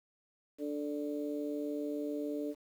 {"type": "harmonic tone", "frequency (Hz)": 146.83, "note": "D3", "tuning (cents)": 0, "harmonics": [2, 3, 4], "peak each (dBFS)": [-36, -40, -42], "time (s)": [0.58, 2.55], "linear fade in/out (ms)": 50, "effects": ["10-bit"]}